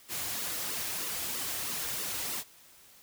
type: noise with flanger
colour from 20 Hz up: white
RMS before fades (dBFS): -35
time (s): 0.08-2.44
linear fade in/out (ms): 50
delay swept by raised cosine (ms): 1.2 to 5.3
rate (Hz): 3.1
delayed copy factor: -0.7
effects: white hiss -57 dBFS RMS until 3.02 s